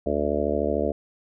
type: harmonic tone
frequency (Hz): 73.42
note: D2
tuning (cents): 0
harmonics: 1 / 3 / 4 / 5 / 6 / 7 / 8 / 9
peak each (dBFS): -32 / -31 / -30 / -31 / -28 / -31 / -28 / -31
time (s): 0.06-0.92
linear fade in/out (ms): 5
effects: none